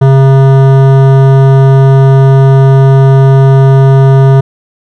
sine tone with hard clipping, 134.9 Hz, C#3, 47 cents flat, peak -3 dBFS, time 0.01-4.41 s, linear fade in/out 10 ms, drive 15 dB, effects none

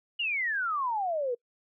sine exponential sweep, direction down, 2925 to 466.2 Hz, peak -27 dBFS, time 0.19-1.35 s, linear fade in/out 10 ms, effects noise-tail reverb RT60 0.1 s tail -26 dB re dry

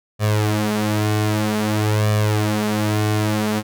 sawtooth tone with flanger, 106.4 Hz, G#2, 42 cents sharp, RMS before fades -19 dBFS, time 0.19-3.63 s, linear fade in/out 50 ms, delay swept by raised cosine 1.7 to 6.7 ms, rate 0.52 Hz, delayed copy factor +0.75, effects none

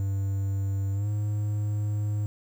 triangle tone with pitch glide, 98 to 104.43 Hz, G2 to G#2, 0 to +10 cents, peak -23 dBFS, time 0-2.26 s, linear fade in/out 0 ms, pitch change +110 cents, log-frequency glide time 0.93-1.08 s, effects 9-bit

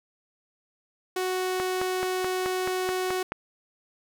sawtooth tone, 370 Hz, F#4, in tune, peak -22 dBFS, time 1.16-3.23 s, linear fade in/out 5 ms
click train, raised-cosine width 0.5 ms, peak -15 dBFS, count 9, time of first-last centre 1.6-3.32 s, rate 4.65 Hz
effects none

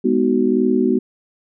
sine chord, G# minor seventh, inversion none, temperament just, 207.7 / 249.2 / 311.5 / 373.8 Hz, G#3 / B3 / D#4 / F#4, 0 / +16 / +2 / +18 cents, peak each -21 / -17 / -22 / -18 dBFS, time 0.04-0.99 s, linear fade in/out 10 ms, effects none

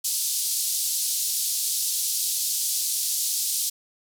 white band-pass noise, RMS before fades -26 dBFS, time 0.04-3.7 s, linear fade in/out 10 ms, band 4100 to 13000 Hz, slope 24 dB/octave, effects none

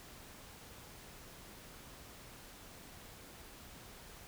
silence, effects pink hiss -54 dBFS RMS until 4.27 s

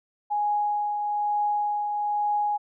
sine tone with tremolo, 830.6 Hz, G#5, in tune, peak -21 dBFS, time 0.3-2.58 s, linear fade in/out 20 ms, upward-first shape triangle, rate 1.1 Hz, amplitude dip 40%, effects none

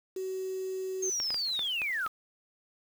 sine tone, 377 Hz, F#4, 32 cents sharp, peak -32 dBFS, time 0.16-1.1 s, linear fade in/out 5 ms
sine linear sweep, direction down, 6480 to 1208 Hz, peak -29 dBFS, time 1.02-2.08 s, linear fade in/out 10 ms
clicks, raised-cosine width 0.3 ms, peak -22 dBFS, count 6, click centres 1.201 / 1.305 / 1.344 / 1.593 / 1.818 / 2.064 s
effects 8-bit

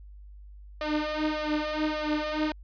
sawtooth tone with flanger, 304.8 Hz, D#4, 36 cents flat, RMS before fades -29 dBFS, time 0.81-2.52 s, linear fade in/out 2 ms, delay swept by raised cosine 1.7 to 5 ms, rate 1.7 Hz, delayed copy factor +0.85, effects added 50 Hz sine -44 dBFS peak until 2.63 s + resampled to 11025 Hz

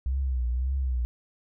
sine tone with vibrato, 63.7 Hz, C2, 46 cents flat, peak -24 dBFS, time 0.06-1.05 s, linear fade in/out 0 ms, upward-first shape triangle, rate 1.8 Hz, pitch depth 120 cents each way, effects none

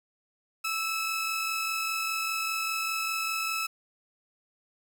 sawtooth tone pair together, 1318.5 / 2592 Hz, E6 / E7, 0 / -30 cents, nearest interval octave, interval 1170 cents, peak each -28 dBFS, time 0.64-3.67 s, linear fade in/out 10 ms, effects 9-bit

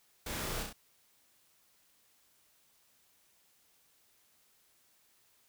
pink noise with echo, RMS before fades -40 dBFS, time 0.26-0.63 s, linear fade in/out 5 ms, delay 33 ms, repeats 3, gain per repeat -3 dB, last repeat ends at 0.729 s, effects white hiss -69 dBFS RMS until 5.48 s

